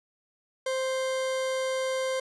40% pulse tone, 523.3 Hz, C5, in tune, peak -26 dBFS, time 0.66-2.2 s, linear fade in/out 5 ms, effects resampled to 24000 Hz

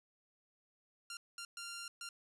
10% pulse tone bursts at uneven times, 1389 Hz, F6, 10 cents flat, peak -36 dBFS, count 4, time 1.1-1.17 / 1.38-1.45 / 1.57-1.88 / 2.01-2.09 s, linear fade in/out 2 ms, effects resampled to 32000 Hz + 12-bit

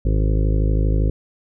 harmonic tone, 52.6 Hz, G#1, 23 cents sharp, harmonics 1 / 2 / 3 / 5 / 6 / 7 / 8 / 9 / 10, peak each -16 / -22 / -26 / -30 / -32 / -33 / -34 / -35 / -36 dBFS, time 0.05-1.1 s, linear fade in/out 5 ms, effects none

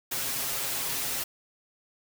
white noise with comb filter, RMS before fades -31 dBFS, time 0.11-1.24 s, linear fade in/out 10 ms, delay 7.4 ms, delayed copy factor +0.9, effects none

